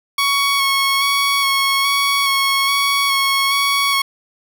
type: tone with vibrato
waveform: 15% pulse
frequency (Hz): 1108.7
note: C#6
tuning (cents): 0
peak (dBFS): -8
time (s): 0.18-4.02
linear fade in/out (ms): 5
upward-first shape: square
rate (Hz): 1.2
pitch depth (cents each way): 15
effects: none